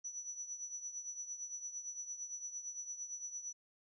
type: tone with tremolo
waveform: sine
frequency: 5920 Hz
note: F#8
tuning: in tune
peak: -39 dBFS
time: 0.04-3.53 s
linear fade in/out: 10 ms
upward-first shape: triangle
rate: 8.8 Hz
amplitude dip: 75%
effects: none